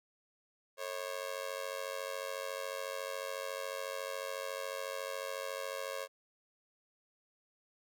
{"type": "tone with amplitude modulation", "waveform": "sawtooth", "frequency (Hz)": 544, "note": "C#5", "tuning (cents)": -33, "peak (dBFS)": -30, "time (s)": [0.77, 6.08], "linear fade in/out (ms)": 50, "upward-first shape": "sine", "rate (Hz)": 94, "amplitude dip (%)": 95, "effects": []}